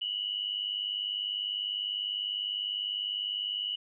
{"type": "tone pair together", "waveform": "sine", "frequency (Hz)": [2890, 2990], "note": ["F#7", "F#7"], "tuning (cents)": [-41, 17], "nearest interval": "minor second", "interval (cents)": 58, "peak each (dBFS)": [-34, -33], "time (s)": [0.01, 3.76], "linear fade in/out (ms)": 10, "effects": []}